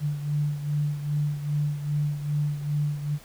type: beating tone pair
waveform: sine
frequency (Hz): 146.83 / 149.33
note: D3 / D3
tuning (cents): 0 / +29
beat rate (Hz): 2.5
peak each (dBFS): -25 / -31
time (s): 0-3.19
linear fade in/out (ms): 50
effects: pink hiss -50 dBFS RMS until 3.24 s